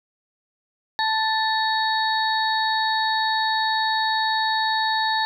harmonic tone with a mistuned harmonic, 880 Hz, A5, in tune, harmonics 1 / 2 / 4 / 5, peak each -22 / -25 / -28 / -29 dBFS, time 0.99-5.25 s, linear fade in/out 0 ms, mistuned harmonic 4, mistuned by +130 cents, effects 9-bit

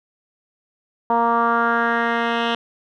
10% pulse tone with low-pass filter sweep, 233.1 Hz, A#3, in tune, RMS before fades -19 dBFS, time 1.1-2.55 s, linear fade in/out 2 ms, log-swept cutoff 920 to 2900 Hz, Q 3.4, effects none

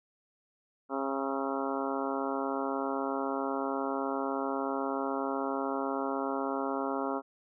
harmonic tone with a mistuned harmonic, 136.2 Hz, C#3, 30 cents flat, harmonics 2 / 3 / 4 / 5 / 6 / 7 / 8 / 9 / 10, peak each -35 / -37 / -38 / -39 / -40 / -40 / -41 / -42 / -42 dBFS, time 0.89-7.22 s, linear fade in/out 50 ms, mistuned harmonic 9, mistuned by +46 cents, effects none

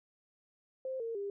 sine tone with pitch steps, 523.3 / 458.2 / 401.2 Hz, C5 / A#4 / G4, 0 / -30 / +40 cents, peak -35 dBFS, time 0.85-1.3 s, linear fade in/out 2 ms, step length 150 ms, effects none

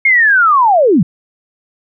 sine linear sweep, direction down, 2175 to 140.7 Hz, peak -6 dBFS, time 0.05-1.03 s, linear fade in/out 5 ms, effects none

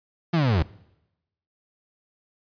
35% pulse linear sweep, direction down, 176.8 to 70 Hz, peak -17 dBFS, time 0.33-0.63 s, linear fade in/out 10 ms, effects noise-tail reverb RT60 0.9 s tail -22 dB re dry + resampled to 11025 Hz

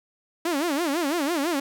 sawtooth tone with vibrato, 311.1 Hz, D#4, in tune, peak -19 dBFS, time 0.45-1.6 s, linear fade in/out 5 ms, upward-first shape sine, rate 6 Hz, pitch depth 230 cents each way, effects none

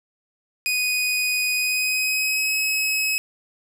sawtooth tone with pitch glide, 2487 to 2561 Hz, D#7 to D#7, -1 to +49 cents, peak -17 dBFS, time 0.66-3.18 s, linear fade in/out 0 ms, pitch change +50 cents, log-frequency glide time 1.53-2.55 s, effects none

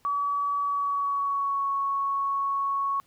sine tone with pitch glide, 1141 to 1107.9 Hz, C#6 to C#6, +50 to -1 cents, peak -24 dBFS, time 0.05-3 s, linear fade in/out 0 ms, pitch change -51 cents, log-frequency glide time 0.6-1.7 s, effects pink hiss -64 dBFS RMS until 3.06 s

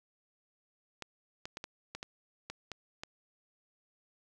clicks, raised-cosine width 0.2 ms, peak -23 dBFS, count 9, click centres 1.023 / 1.455 / 1.571 / 1.641 / 1.95 / 2.029 / 2.5 / 2.717 / 3.035 s, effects none

